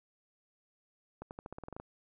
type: accelerating click train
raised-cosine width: 1 ms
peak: -29 dBFS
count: 11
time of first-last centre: 1.22-1.8 s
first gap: 89 ms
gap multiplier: 0.9
effects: none